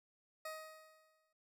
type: tone with exponential decay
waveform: 20% pulse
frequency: 629 Hz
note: D#5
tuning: 19 cents sharp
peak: -37 dBFS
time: 0.45-1.33 s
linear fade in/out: 5 ms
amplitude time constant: 190 ms
effects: none